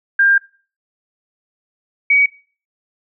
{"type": "tone pair in turn", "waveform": "sine", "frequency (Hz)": [1599, 2261], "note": ["G6", "C#7"], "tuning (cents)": [34, 34], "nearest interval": "tritone", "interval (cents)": 600, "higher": "second", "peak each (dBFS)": -9, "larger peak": "neither", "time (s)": [[0.19, 0.38], [2.1, 2.26]], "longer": "first", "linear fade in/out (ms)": 5, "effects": ["noise-tail reverb RT60 0.4 s tail -21 dB re dry"]}